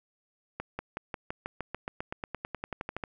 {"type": "accelerating click train", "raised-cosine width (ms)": 0.5, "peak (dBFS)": -19, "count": 21, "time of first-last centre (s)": [0.6, 3.038], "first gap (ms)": 190, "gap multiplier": 0.95, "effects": []}